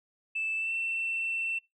sine tone with pitch glide, 2637 to 2688 Hz, E7 to E7, 0 to +33 cents, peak -28 dBFS, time 0.35-1.59 s, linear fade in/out 10 ms, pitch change +33 cents, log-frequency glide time 0.56-0.73 s, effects noise-tail reverb RT60 0.2 s tail -23 dB re dry + tanh soft clip ceiling -24 dBFS

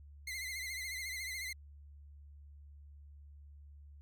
sawtooth tone with vibrato, 2075 Hz, C7, 15 cents flat, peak -36 dBFS, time 0.27-1.53 s, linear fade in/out 5 ms, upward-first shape triangle, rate 14 Hz, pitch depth 86 cents each way, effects added 72 Hz sine -52 dBFS peak until 4.01 s

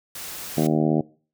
white noise, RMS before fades -35 dBFS, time 0.15-0.67 s, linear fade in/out 5 ms
harmonic tone, 77.78 Hz, D#2, in tune, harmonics 2 / 3 / 4 / 5 / 6 / 7 / 8 / 9 / 10, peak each -23 / -23 / -24 / -27 / -33 / -31 / -31 / -32 / -37 dBFS, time 0.57-1.01 s, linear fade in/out 5 ms
effects noise-tail reverb RT60 0.4 s tail -21 dB re dry

